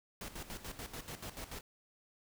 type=noise with tremolo; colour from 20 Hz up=pink; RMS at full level=-44 dBFS; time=0.21-1.61 s; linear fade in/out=2 ms; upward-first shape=square; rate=6.9 Hz; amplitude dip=70%; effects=none